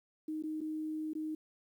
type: tone with dropouts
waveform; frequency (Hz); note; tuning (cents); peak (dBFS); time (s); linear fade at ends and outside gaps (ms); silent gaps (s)
sine; 311.1; D#4; 0; -35; 0.28-1.35; 5; 0.425-0.436 / 0.607-0.613 / 1.134-1.151
effects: 11-bit